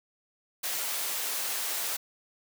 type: high-pass noise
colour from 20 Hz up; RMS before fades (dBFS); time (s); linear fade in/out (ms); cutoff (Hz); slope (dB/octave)
white; -32; 0.63-1.97; 10; 440; 12
effects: none